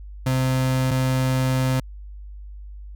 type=tone pair in turn; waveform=35% pulse; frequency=130 / 130 Hz; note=C3 / C3; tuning=-11 / -11 cents; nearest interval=unison; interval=0 cents; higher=neither; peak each=-17 dBFS; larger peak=neither; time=0.26-0.91 / 0.91-1.8 s; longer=second; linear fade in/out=5 ms; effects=added 50 Hz sine -35 dBFS peak until 2.95 s